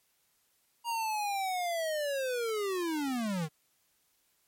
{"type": "linear sweep", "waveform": "square", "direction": "down", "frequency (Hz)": [947, 146.83], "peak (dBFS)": -31, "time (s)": [0.84, 3.49], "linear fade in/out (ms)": 50, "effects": ["white hiss -72 dBFS RMS until 4.47 s", "MP3 64 kbps"]}